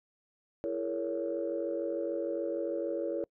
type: chord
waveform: sine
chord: A# half-diminished seventh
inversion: second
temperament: just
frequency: 335.6 / 419.5 / 466.2 / 559.4 Hz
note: E4 / G#4 / A#4 / C#5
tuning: +31 / +17 / 0 / +16 cents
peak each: -35 / -40 / -36 / -34 dBFS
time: 0.64-3.24 s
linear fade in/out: 0 ms
effects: noise-tail reverb RT60 0.1 s tail -26 dB re dry + tanh soft clip ceiling -22 dBFS